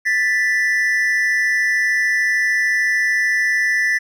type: tone pair together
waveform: triangle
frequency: 1762.1 / 1975.5 Hz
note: A6 / B6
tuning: +2 / 0 cents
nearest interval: major second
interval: 198 cents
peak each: -16 dBFS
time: 0.05-3.99 s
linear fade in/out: 20 ms
effects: none